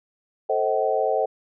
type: chord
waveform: sine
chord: A diminished seventh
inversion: none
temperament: just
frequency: 440 / 528 / 633.6 / 760.3 Hz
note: A4 / C5 / Eb5 / Gb5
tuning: 0 / +16 / +31 / +47 cents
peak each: -25 dBFS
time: 0.49-1.26 s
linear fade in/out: 10 ms
effects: none